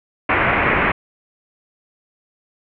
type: low-pass noise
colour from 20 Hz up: white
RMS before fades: -17 dBFS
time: 0.29-0.92 s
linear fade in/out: 5 ms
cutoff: 2400 Hz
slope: 48 dB/octave
effects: none